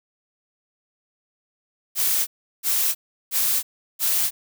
blue noise bursts, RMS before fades -21 dBFS, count 4, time 1.95-4.31 s, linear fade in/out 50 ms, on 320 ms, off 360 ms, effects none

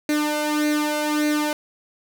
sawtooth tone with flanger, 300 Hz, D4, 37 cents sharp, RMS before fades -22 dBFS, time 0.09-1.53 s, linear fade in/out 2 ms, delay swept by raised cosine 0.47 to 1.41 ms, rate 1.7 Hz, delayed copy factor +0.7, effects none

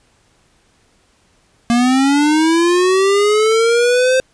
square linear sweep, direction up, 233.1 to 523.3 Hz, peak -11 dBFS, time 1.7-4.2 s, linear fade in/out 0 ms, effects pink hiss -56 dBFS RMS until 4.33 s + resampled to 22050 Hz

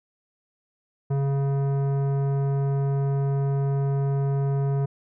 sine tone with tanh clipping, 138.59 Hz, C#3, in tune, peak -23 dBFS, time 1.1-4.86 s, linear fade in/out 10 ms, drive 14 dB, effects none

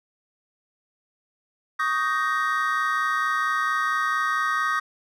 triangle chord, Eb dominant seventh, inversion third, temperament just, 1120.1 / 1244.5 / 1555.6 / 1866.8 Hz, Db6 / Eb6 / G6 / Bb6, +18 / 0 / -14 / +2 cents, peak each -27 / -23 / -27 / -26 dBFS, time 1.79-4.8 s, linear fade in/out 10 ms, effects none

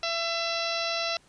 harmonic tone, 671 Hz, E5, 31 cents sharp, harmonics 1 / 2 / 3 / 4 / 5 / 6 / 7 / 8 / 9, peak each -32 / -35 / -39 / -34 / -39 / -34 / -39 / -37 / -45 dBFS, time 0.03-1.17 s, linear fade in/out 2 ms, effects pink hiss -60 dBFS RMS until 1.28 s + resampled to 22050 Hz

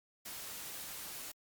white noise, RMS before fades -45 dBFS, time 0.25-1.32 s, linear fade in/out 10 ms, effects Opus 48 kbps

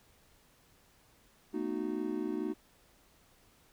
triangle chord, B dominant seventh, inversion third, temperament just, 222.2 / 246.9 / 308.7 / 370.4 Hz, A3 / B3 / D#4 / F#4, +17 / 0 / -14 / +2 cents, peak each -38 / -39 / -34 / -36 dBFS, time 1.53-2.54 s, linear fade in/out 20 ms, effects pink hiss -65 dBFS RMS until 3.72 s

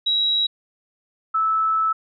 sine tone pair in turn, 3865 / 1308.9 Hz, B7 / E6, -38 / -13 cents, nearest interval octave + perfect fifth, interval 1875 cents, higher first, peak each -17 dBFS, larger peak neither, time 0.06-0.47 / 1.34-1.93 s, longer second, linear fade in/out 10 ms, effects none

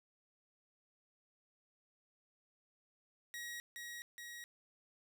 sawtooth tone with echo, 1900 Hz, A#6, 33 cents sharp, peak -40 dBFS, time 3.34-3.6 s, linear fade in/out 0 ms, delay 420 ms, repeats 2, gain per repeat -2 dB, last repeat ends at 4.44 s, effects none

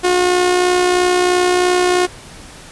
sawtooth tone with amplitude modulation, 360.2 Hz, F#4, 46 cents flat, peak -6 dBFS, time 0.03-2.07 s, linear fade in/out 20 ms, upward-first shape sine, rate 63 Hz, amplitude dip 40%, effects pink hiss -37 dBFS RMS until 2.71 s + resampled to 24000 Hz

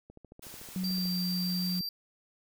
click train, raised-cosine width 2 ms, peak -36 dBFS, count 14, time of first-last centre 0.1-1.056 s, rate 13.6 Hz
white noise, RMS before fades -47 dBFS, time 0.42-1.8 s, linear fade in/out 10 ms
sine tone with pitch glide, 185 to 179.42 Hz, F#3 to F3, 0 to +47 cents, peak -30 dBFS, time 0.76-1.81 s, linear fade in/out 2 ms, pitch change -53 cents, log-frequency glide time 0.93-1.09 s
square tone, 4699 Hz, D8, in tune, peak -34 dBFS, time 0.84-1.89 s, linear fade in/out 2 ms
effects none

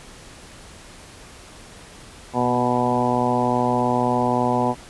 harmonic tone with a mistuned harmonic, 123.47 Hz, B2, in tune, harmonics 1 / 2 / 3 / 4 / 5 / 6 / 7 / 8, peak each -28 / -23 / -28 / -27 / -27 / -25 / -25 / -26 dBFS, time 2.33-4.75 s, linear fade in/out 50 ms, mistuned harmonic 2, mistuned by -17 cents, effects pink hiss -43 dBFS RMS until 4.89 s + resampled to 24000 Hz

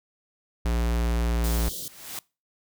square tone, 58.27 Hz, A#1, in tune, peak -23 dBFS, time 0.65-1.69 s, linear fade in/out 5 ms
white band-stop noise, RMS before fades -35 dBFS, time 1.44-1.88 s, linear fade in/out 0 ms, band 600 to 3000 Hz, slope 96 dB/octave
white noise with exponential growth, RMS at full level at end -33 dBFS, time 1.54-2.19 s, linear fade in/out 2 ms, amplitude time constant 140 ms
effects noise-tail reverb RT60 0.3 s tail -24 dB re dry

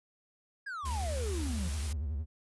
triangle exponential sweep, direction down, 1683 to 165.8 Hz, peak -35 dBFS, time 0.66-1.69 s, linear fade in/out 10 ms
triangle tone with vibrato, 74 Hz, D2, 14 cents sharp, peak -30 dBFS, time 0.83-2.26 s, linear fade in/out 50 ms, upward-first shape sine, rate 11 Hz, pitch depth 170 cents each way
white noise, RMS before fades -43 dBFS, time 0.85-1.93 s, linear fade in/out 5 ms
effects resampled to 24000 Hz

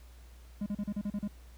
triangle tone bursts, 205 Hz, G#3, 22 cents flat, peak -29 dBFS, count 8, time 0.61-1.278 s, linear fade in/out 5 ms, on 52 ms, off 36 ms, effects added 60 Hz sine -50 dBFS peak until 1.57 s + pink hiss -62 dBFS RMS until 1.57 s

